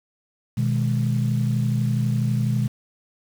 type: chord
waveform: sine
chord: G# minor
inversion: first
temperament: equal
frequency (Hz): 123.47 / 155.56 / 207.7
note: B2 / D#3 / G#3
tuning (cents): 0 / 0 / 0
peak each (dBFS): -20 / -26 / -25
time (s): 0.57-2.68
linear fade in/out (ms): 10
effects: tanh soft clip ceiling -11 dBFS + 7-bit